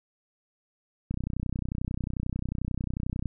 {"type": "click train", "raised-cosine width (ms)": 5, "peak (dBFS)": -18, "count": 68, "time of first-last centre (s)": [1.11, 3.257], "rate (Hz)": 31.2, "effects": []}